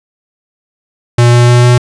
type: tone with pitch steps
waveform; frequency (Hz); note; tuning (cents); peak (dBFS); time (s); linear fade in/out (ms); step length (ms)
square; 120 / 120.83 / 121.68 / 122.52; B2 / B2 / B2 / B2; -49 / -37 / -25 / -13; -4; 1.18-1.78; 5; 150
effects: resampled to 22050 Hz